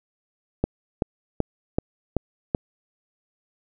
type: click train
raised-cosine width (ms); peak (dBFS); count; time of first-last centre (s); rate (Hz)
2; -7; 6; 0.64-2.548; 2.62
effects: none